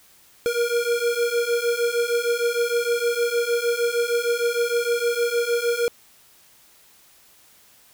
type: beating tone pair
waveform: square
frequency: 470 / 476.5 Hz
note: A#4 / A#4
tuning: +14 / +38 cents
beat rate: 6.5 Hz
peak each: -25 / -23 dBFS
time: 0.46-5.88 s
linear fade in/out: 0 ms
effects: white hiss -54 dBFS RMS until 7.93 s